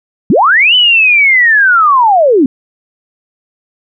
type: linear two-way sweep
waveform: sine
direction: up then down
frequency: 145 to 3034 to 241.6 Hz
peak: -4 dBFS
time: 0.3-2.46 s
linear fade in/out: 2 ms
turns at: 0.75 s
effects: none